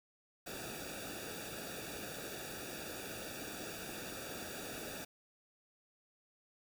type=noise with comb filter; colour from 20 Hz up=pink; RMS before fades=-45 dBFS; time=0.46-5.05 s; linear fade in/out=10 ms; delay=0.96 ms; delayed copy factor=-0.95; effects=none